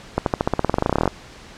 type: accelerating click train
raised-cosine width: 1 ms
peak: -3 dBFS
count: 21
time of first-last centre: 0.18-1.077 s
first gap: 82 ms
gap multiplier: 0.93
effects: pink hiss -42 dBFS RMS until 1.57 s + low-pass 6000 Hz 12 dB/octave